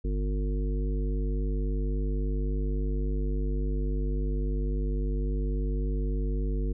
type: harmonic tone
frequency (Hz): 50.1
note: G1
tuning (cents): +38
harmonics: 1 / 3 / 5 / 7 / 9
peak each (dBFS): -26 / -37 / -38 / -40 / -41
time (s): 0.04-6.73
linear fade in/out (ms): 10
effects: none